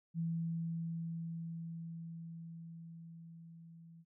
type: tone with level ramp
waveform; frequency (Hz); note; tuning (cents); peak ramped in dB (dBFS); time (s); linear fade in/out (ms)
sine; 165.8; E3; +10; -33 to -54; 0.14-4.05; 50
effects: none